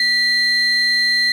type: tone pair together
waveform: sine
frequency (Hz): 1956 / 4145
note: B6 / C8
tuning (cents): -17 / -17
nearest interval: octave + minor second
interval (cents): 1300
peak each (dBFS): -15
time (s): 0-1.32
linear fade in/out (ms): 2
effects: tanh soft clip ceiling -9 dBFS + 7-bit